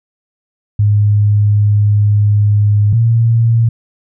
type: tone pair in turn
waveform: sine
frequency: 103.83 / 115.09 Hz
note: G#2 / A#2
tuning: 0 / -22 cents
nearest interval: major second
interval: 178 cents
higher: second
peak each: -7 dBFS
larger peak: neither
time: 0.79-2.93 / 2.93-3.69 s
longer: first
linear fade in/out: 5 ms
effects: none